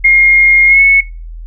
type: tone with pitch glide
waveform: sine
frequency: 2136 to 2202 Hz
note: C7 to C#7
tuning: +35 to -12 cents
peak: -3 dBFS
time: 0.04-1.01 s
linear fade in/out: 10 ms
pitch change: +53 cents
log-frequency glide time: 0.67-0.81 s
effects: noise-tail reverb RT60 0.3 s tail -21 dB re dry + added 41 Hz sine -24 dBFS peak until 1.46 s